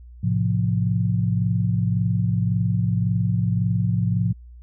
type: chord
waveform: sine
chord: F major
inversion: first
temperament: just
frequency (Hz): 109.13 / 130.96 / 174.61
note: A2 / C3 / F3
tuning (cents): -14 / +2 / 0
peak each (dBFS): -21 / -25 / -23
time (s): 0.23-4.33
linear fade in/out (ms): 10
effects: added 60 Hz sine -40 dBFS peak until 4.62 s